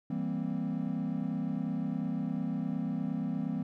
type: chord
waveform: triangle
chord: C dominant seventh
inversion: first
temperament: equal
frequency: 164.81 / 196 / 233.1 / 261.6 Hz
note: E3 / G3 / Bb3 / C4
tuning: 0 / 0 / 0 / 0 cents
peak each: -34 dBFS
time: 0.1-3.63 s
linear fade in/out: 5 ms
effects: tanh soft clip ceiling -20 dBFS